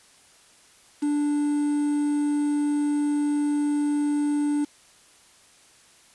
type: tone with quantisation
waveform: triangle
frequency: 292.8 Hz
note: D4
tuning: 5 cents flat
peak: -19 dBFS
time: 1.02-4.65 s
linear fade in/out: 10 ms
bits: 7
effects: white hiss -55 dBFS RMS until 6.14 s + resampled to 24000 Hz